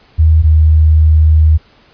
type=tone pair in turn; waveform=sine; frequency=79.2 / 78.15 Hz; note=D#2 / D#2; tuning=+31 / +8 cents; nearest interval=unison; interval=23 cents; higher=first; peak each=-4 dBFS; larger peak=neither; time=0.18-0.43 / 0.43-1.58 s; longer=second; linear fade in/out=20 ms; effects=pink hiss -47 dBFS RMS until 1.93 s + resampled to 11025 Hz